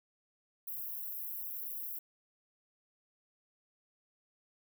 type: high-pass noise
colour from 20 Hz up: white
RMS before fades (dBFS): -41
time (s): 0.67-1.99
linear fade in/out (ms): 5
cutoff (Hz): 12000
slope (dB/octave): 48
effects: none